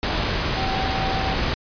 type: tone in noise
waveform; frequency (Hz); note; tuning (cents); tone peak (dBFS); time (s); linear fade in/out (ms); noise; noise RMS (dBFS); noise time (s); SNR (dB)
sine; 768; G5; -36; -26; 0.57-1.34; 0; pink; -23; 0.03-1.54; -6
effects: resampled to 11025 Hz